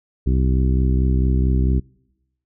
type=harmonic tone; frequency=64.5 Hz; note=C2; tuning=24 cents flat; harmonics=1 / 2 / 3 / 4 / 5 / 6; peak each=-16 / -22 / -26 / -28 / -30 / -32 dBFS; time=0.26-1.8 s; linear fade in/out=10 ms; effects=noise-tail reverb RT60 1.0 s tail -26 dB re dry